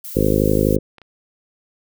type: noise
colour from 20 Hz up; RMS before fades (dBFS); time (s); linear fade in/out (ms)
violet; -32; 0.04-0.76; 5
type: harmonic tone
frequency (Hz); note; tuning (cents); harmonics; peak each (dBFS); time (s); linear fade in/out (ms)
52; G#1; +3; 1 / 2 / 3 / 4 / 5 / 6 / 7 / 8 / 9 / 10; -23 / -23 / -23 / -23 / -23 / -23 / -23 / -23 / -23 / -23; 0.15-0.79; 20
type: clicks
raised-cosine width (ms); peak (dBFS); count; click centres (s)
0.3; -27; 2; 0.983 / 1.017
effects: none